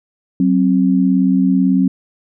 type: tone pair together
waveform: sine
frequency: 187.58 / 265.7 Hz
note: F#3 / C4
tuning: +24 / +27 cents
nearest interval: tritone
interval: 603 cents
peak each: -13 dBFS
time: 0.4-1.88 s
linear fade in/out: 2 ms
effects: none